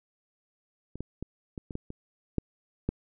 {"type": "clicks", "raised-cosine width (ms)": 3, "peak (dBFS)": [-27, -21, -22, -24, -25, -20, -26, -13, -14], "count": 9, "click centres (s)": [0.956, 1.006, 1.226, 1.578, 1.708, 1.754, 1.904, 2.383, 2.89], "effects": []}